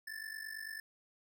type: ring-modulated tone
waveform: square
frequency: 1757 Hz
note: A6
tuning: 3 cents flat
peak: -40 dBFS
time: 0.07-0.8 s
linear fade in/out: 2 ms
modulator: 24.5 Hz
effects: none